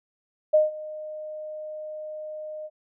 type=tone with ADSR envelope; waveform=sine; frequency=615 Hz; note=D#5; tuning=20 cents flat; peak=-13 dBFS; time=0.53-2.7 s; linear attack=15 ms; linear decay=160 ms; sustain=-20 dB; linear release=45 ms; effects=none